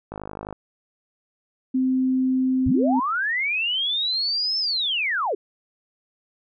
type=click train; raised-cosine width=1 ms; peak=-19 dBFS; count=22; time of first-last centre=0.12-0.527 s; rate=51.6 Hz
type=tone; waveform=sine; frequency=259.2 Hz; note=C4; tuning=16 cents flat; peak=-18 dBFS; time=1.74-3 s; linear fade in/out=10 ms
type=linear two-way sweep; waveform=sine; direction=up then down; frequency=51.91 to 5320 to 343.6 Hz; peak=-21 dBFS; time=2.66-5.35 s; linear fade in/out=5 ms; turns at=4.58 s
effects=none